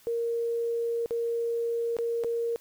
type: tone with dropouts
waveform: sine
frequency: 466.2 Hz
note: A#4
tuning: in tune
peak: -26 dBFS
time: 0.07-2.56 s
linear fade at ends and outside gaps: 0 ms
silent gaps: 1.06-1.108 / 1.967-1.987 / 2.237-2.245 s
effects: white hiss -58 dBFS RMS until 2.6 s